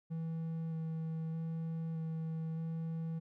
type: tone with vibrato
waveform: triangle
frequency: 162.1 Hz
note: E3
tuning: 29 cents flat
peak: -34 dBFS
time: 0.1-3.2 s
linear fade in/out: 20 ms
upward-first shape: square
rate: 0.81 Hz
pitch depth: 10 cents each way
effects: none